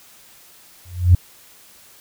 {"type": "tone with exponential growth", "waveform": "sine", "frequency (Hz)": 89, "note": "F2", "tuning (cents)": 33, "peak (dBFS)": -3, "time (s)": [0.85, 1.15], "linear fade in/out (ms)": 5, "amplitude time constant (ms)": 64, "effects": ["tanh soft clip ceiling -1 dBFS", "white hiss -48 dBFS RMS until 2 s"]}